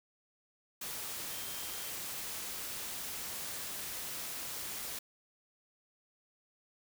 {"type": "tone in noise", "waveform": "sine", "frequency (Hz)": 3161, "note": "G7", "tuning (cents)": 14, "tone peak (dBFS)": -52, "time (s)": [1.3, 1.92], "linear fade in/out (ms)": 5, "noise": "white", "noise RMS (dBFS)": -41, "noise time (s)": [0.81, 4.99], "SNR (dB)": -14, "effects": []}